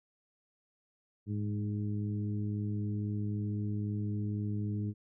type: harmonic tone with a mistuned harmonic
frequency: 103.83 Hz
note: G#2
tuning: in tune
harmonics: 1 / 2 / 3 / 4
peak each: -33 / -37 / -42 / -50 dBFS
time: 1.26-4.94 s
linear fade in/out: 50 ms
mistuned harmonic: 1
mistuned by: +26 cents
effects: none